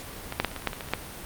clicks, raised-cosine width 0.3 ms, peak -16 / -6 / -8 / -25 / -24 / -17 / -24 / -8 / -18 / -18 / -24 / -7 dBFS, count 12, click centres 0.324 / 0.4 / 0.447 / 0.483 / 0.515 / 0.563 / 0.622 / 0.673 / 0.732 / 0.808 / 0.887 / 0.936 s, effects pink hiss -40 dBFS RMS until 1.25 s + Opus 48 kbps

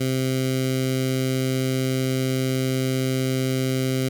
15% pulse tone with notch filter, 130.81 Hz, C3, in tune, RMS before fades -23 dBFS, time 0-4.09 s, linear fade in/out 10 ms, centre 1000 Hz, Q 0.65, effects none

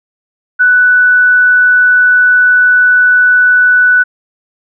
sine tone, 1487 Hz, F#6, 8 cents sharp, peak -4 dBFS, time 0.59-4.04 s, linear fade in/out 20 ms, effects none

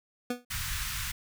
25% pulse tone with exponential decay, 245.4 Hz, B3, 11 cents flat, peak -23 dBFS, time 0.3-0.45 s, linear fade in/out 5 ms, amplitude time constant 31 ms
pink band-stop noise, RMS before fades -34 dBFS, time 0.5-1.12 s, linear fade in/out 10 ms, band 130 to 1300 Hz, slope 24 dB/octave
effects none

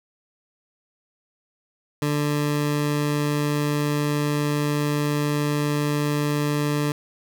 20% pulse tone, 147.2 Hz, D3, 4 cents sharp, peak -16 dBFS, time 2.02-6.92 s, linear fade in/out 2 ms, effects none

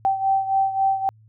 sine beating tone pair, 775 / 778.7 Hz, G5 / G5, -20 / -12 cents, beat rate 3.7 Hz, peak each -19 / -24 dBFS, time 0.05-1.09 s, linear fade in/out 0 ms, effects added 109 Hz sine -49 dBFS peak until 1.28 s

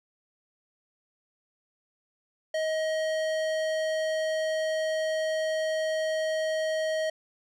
sine tone with tanh clipping, 631 Hz, D#5, 24 cents sharp, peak -28 dBFS, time 2.54-7.1 s, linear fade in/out 5 ms, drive 18 dB, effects none

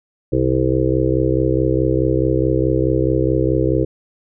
harmonic tone, 64.7 Hz, C2, 19 cents flat, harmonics 1 / 2 / 4 / 5 / 6 / 7 / 8, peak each -23 / -20 / -31 / -19 / -21 / -22 / -23 dBFS, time 0.32-3.85 s, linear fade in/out 10 ms, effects none

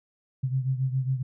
sine beating tone pair, 129.7 / 137 Hz, C3 / C#3, -15 / -20 cents, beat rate 7.3 Hz, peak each -25 / -30 dBFS, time 0.43-1.23 s, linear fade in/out 10 ms, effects none

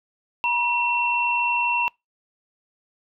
sine tone pair together, 959 / 2712 Hz, A#5 / E7, +49 / +49 cents, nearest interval octave + tritone, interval 1800 cents, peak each -22 dBFS, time 0.44-1.88 s, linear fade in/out 0 ms, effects noise-tail reverb RT60 0.2 s tail -25 dB re dry

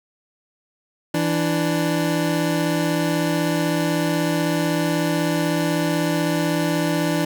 25% pulse tone pair together, 165.5 / 294.9 Hz, E3 / D4, +7 / +7 cents, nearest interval minor seventh, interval 1000 cents, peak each -18 dBFS, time 1.14-7.25 s, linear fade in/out 5 ms, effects none

